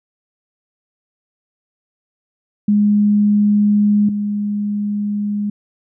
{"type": "tone pair in turn", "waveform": "sine", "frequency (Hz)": [207.1, 206.3], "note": ["G#3", "G#3"], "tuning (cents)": [-5, -11], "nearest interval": "unison", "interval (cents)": 6, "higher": "first", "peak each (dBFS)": [-10, -17], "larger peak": "first", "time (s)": [[2.68, 4.09], [4.09, 5.5]], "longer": "neither", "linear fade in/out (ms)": 5, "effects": []}